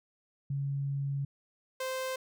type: tone pair in turn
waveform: sine / sawtooth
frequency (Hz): 139.4 / 520.4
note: C#3 / C5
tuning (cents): +10 / -9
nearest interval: octave + major seventh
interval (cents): 2281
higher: second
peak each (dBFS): -30 / -29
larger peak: second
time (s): 0.5-1.25 / 1.8-2.16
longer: first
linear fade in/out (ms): 5
effects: none